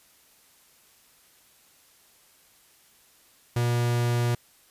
45% pulse tone, 120 Hz, B2, 49 cents flat, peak -22 dBFS, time 3.56-4.35 s, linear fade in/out 5 ms, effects white hiss -59 dBFS RMS until 4.7 s + resampled to 32000 Hz

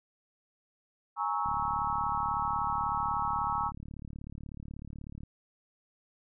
sine chord, A# half-diminished seventh, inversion third, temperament equal with one note detuned, 830.6 / 932.3 / 1108.7 / 1301.1 Hz, G#5 / A#5 / C#6 / E6, 0 / 0 / 0 / -23 cents, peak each -34 dBFS, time 1.16-3.72 s, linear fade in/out 50 ms
click train, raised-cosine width 5 ms, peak -31 dBFS, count 138, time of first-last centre 1.46-5.234 s, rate 36.3 Hz
effects none

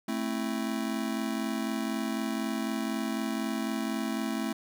square chord, A minor, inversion none, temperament just, 220 / 264 / 330 Hz, A3 / C4 / E4, 0 / +16 / +2 cents, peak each -33 / -35 / -37 dBFS, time 0.08-4.53 s, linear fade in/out 5 ms, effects none

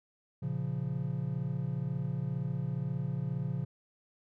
triangle chord, Bb minor, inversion none, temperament equal with one note detuned, 116.54 / 138.59 / 173.51 Hz, Bb2 / Db3 / F3, 0 / 0 / -11 cents, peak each -36 / -32 / -35 dBFS, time 0.42-3.65 s, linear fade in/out 10 ms, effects none

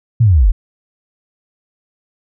sine linear sweep, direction down, 123.47 to 34.51 Hz, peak -6 dBFS, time 0.2-0.52 s, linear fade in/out 10 ms, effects none

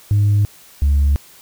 sine tone pair in turn, 102.8 / 70.87 Hz, G#2 / C#2, -17 / +39 cents, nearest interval tritone, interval 644 cents, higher first, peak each -9 dBFS, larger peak neither, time 0.11-0.45 / 0.82-1.16 s, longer neither, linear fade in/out 0 ms, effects tanh soft clip ceiling -9 dBFS + white hiss -45 dBFS RMS until 1.41 s

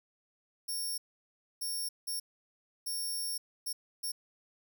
10% pulse tone bursts at uneven times, 5500 Hz, F8, 27 cents flat, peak -28 dBFS, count 6, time 0.68-0.98 / 1.61-1.89 / 2.07-2.2 / 2.86-3.38 / 3.66-3.73 / 4.03-4.12 s, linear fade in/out 10 ms, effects none

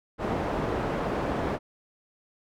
white low-pass noise, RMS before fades -29 dBFS, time 0.18-1.59 s, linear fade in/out 50 ms, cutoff 730 Hz, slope 12 dB/octave, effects none

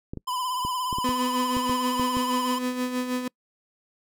clicks, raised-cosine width 3 ms, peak -20 dBFS, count 10, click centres 0.135 / 0.173 / 0.65 / 0.928 / 0.985 / 1.091 / 1.568 / 1.696 / 1.997 / 2.169 s
square tone with vibrato, 1007 Hz, B5, 33 cents sharp, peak -27 dBFS, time 0.27-2.59 s, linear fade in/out 10 ms, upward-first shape triangle, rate 17 Hz, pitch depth 61 cents each way
35% pulse tone with tremolo, 251 Hz, B3, 28 cents sharp, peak -22 dBFS, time 1.04-3.28 s, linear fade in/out 5 ms, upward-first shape sine, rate 6.3 Hz, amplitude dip 55%
effects noise-tail reverb RT60 0.1 s tail -26 dB re dry

